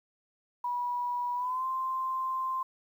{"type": "tone with pitch glide", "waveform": "sine", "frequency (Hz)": [975, 1045], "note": ["B5", "C6"], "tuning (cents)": [-23, -2], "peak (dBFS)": -29, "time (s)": [0.64, 2.63], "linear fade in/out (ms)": 5, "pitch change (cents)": 121, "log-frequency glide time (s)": [1.35, 1.65], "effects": ["10-bit"]}